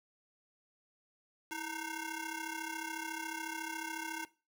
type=ring-modulated tone; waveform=15% pulse; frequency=614 Hz; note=D#5; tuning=23 cents flat; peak=-29 dBFS; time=1.51-4.25 s; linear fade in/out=0 ms; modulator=290 Hz; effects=noise-tail reverb RT60 0.3 s tail -18 dB re dry